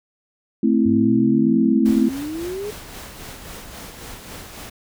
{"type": "chord", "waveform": "sine", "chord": "A minor", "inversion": "none", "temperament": "equal", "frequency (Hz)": [220, 261.6, 329.6], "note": ["A3", "C4", "E4"], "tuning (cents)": [0, 0, 0], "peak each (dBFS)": [-17, -18, -20], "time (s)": [0.63, 2.09], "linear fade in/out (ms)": 5}
{"type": "exponential sweep", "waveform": "sine", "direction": "up", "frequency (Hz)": [97, 428.6], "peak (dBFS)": -25, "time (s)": [0.85, 2.71], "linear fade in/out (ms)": 10}
{"type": "noise with tremolo", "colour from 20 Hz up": "pink", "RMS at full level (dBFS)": -35, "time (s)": [1.85, 4.7], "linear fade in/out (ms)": 10, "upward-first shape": "sine", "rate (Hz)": 3.7, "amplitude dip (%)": 40}
{"effects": []}